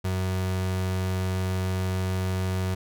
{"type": "tone", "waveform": "35% pulse", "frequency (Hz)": 93.2, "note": "F#2", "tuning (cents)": 13, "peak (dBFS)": -23, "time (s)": [0.04, 2.75], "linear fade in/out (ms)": 10, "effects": []}